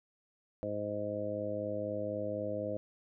harmonic tone, 104 Hz, G#2, 3 cents sharp, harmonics 1 / 2 / 3 / 4 / 5 / 6, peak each -44 / -44 / -42 / -47 / -37 / -39 dBFS, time 0.63-2.77 s, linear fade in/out 0 ms, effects none

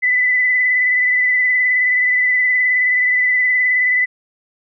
sine tone with vibrato, 2000 Hz, B6, 21 cents sharp, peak -12 dBFS, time 0.02-4.06 s, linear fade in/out 20 ms, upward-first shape triangle, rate 19 Hz, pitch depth 30 cents each way, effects none

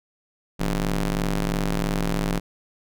sawtooth ring-modulated tone, 102.7 Hz, G#2, 19 cents flat, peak -15 dBFS, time 0.59-2.4 s, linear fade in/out 20 ms, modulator 72.9 Hz, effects none

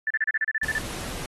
sine tone bursts, 1759 Hz, A6, 1 cent flat, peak -22 dBFS, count 11, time 0.07-0.784 s, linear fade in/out 2 ms, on 34 ms, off 34 ms
pink noise, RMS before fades -35 dBFS, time 0.63-1.26 s, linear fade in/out 2 ms
effects AAC 32 kbps

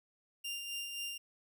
sawtooth tone with tremolo, 2794 Hz, F7, in tune, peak -34 dBFS, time 0.44-1.18 s, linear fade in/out 10 ms, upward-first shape sine, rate 3.8 Hz, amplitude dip 40%, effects none

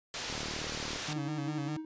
white low-pass noise, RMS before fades -39 dBFS, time 0.14-1.13 s, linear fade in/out 0 ms, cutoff 6300 Hz, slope 24 dB/octave
click train, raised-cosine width 2 ms, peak -28 dBFS, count 26, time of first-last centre 0.3-0.96 s, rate 37.9 Hz
30% pulse tone with vibrato, 146 Hz, D3, 10 cents flat, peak -32 dBFS, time 1.08-1.77 s, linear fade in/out 5 ms, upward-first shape square, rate 5 Hz, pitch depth 56 cents each way
triangle tone with tremolo, 314.6 Hz, D#4, 19 cents sharp, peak -33 dBFS, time 1.16-1.85 s, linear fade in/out 2 ms, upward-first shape sine, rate 10 Hz, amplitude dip 55%
effects resampled to 16000 Hz

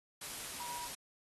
sine tone in noise, 964 Hz, B5, 42 cents flat, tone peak -42 dBFS, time 0.6-0.87 s, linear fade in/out 5 ms, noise white, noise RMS -44 dBFS, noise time 0.21-0.95 s, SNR -1 dB, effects AAC 32 kbps

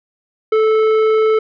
triangle tone with tanh clipping, 437.2 Hz, A4, 11 cents flat, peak -12 dBFS, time 0.52-1.39 s, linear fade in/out 5 ms, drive 15 dB, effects none

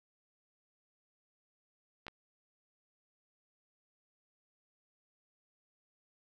clicks, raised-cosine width 0.3 ms, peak -28 dBFS, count 2, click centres 2.067 / 2.082 s, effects none

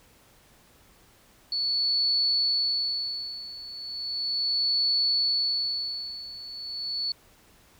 sine tone with tremolo, 4435 Hz, C#8, in tune, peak -21 dBFS, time 1.52-7.12 s, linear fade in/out 2 ms, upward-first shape sine, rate 0.36 Hz, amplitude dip 85%, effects pink hiss -58 dBFS RMS until 7.79 s

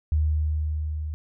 sine tone with level ramp, 76.7 Hz, D#2, 24 cents flat, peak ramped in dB -18 to -28 dBFS, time 0.12-1.14 s, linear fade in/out 0 ms, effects none

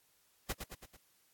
pink noise with echo, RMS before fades -36 dBFS, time 0.49-0.53 s, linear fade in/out 10 ms, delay 110 ms, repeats 4, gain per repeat -5 dB, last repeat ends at 0.97 s, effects white hiss -71 dBFS RMS until 1.33 s + AAC 64 kbps

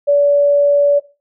sine tone, 574 Hz, D5, 40 cents flat, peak -8 dBFS, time 0.07-1 s, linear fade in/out 20 ms, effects noise-tail reverb RT60 0.3 s tail -17 dB re dry

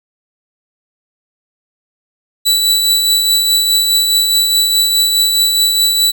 sawtooth tone with tremolo, 3951 Hz, B7, in tune, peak -5 dBFS, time 2.45-6.12 s, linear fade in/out 20 ms, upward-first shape triangle, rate 4.8 Hz, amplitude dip 40%, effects none

